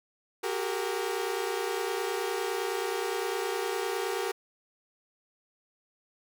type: tone cluster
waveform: sawtooth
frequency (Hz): 374.1 / 403.8 / 462.3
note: F#4 / G#4 / A#4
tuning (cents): +19 / -49 / -14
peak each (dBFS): -30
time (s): 0.43-4.32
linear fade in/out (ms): 10
effects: none